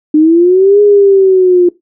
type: linear two-way sweep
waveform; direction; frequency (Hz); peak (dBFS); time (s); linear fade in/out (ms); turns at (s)
sine; up then down; 300 to 415.3 to 350.1; -3; 0.14-1.69; 5; 0.81
effects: noise-tail reverb RT60 0.2 s tail -20 dB re dry